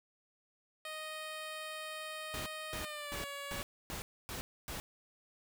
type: tone with pitch glide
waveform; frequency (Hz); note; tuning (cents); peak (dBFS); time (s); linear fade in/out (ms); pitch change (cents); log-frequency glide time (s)
10% pulse; 622.3 to 564.1; D#5 to C#5; 0 to +30; -33; 0.85-3.62; 2; -170; 2.76-3.23
type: noise bursts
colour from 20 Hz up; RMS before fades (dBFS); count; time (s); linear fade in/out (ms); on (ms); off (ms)
pink; -42; 7; 2.34-4.8; 0; 120; 270
effects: none